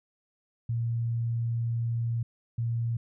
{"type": "tone pair in turn", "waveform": "sine", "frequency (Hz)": [116.54, 116.54], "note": ["A#2", "A#2"], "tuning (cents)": [0, 0], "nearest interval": "unison", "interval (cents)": 0, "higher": "neither", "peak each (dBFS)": -26, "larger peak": "neither", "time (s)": [[0.69, 2.23], [2.58, 2.97]], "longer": "first", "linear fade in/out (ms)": 5, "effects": []}